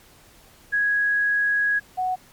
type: tone pair in turn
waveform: sine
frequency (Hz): 1661.2 / 740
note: G#6 / F#5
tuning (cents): 0 / 0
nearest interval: octave + major second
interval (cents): 1400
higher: first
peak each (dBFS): -18 / -21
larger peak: first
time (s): 0.72-1.8 / 1.97-2.16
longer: first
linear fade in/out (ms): 20
effects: pink hiss -52 dBFS RMS until 2.32 s + MP3 96 kbps